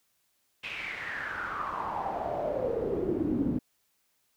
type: noise with band-pass filter sweep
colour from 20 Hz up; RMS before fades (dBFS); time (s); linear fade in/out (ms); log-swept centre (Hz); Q
brown; -32; 0.63-3.59; 10; 2700 to 240; 6.6
effects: white hiss -73 dBFS RMS until 4.36 s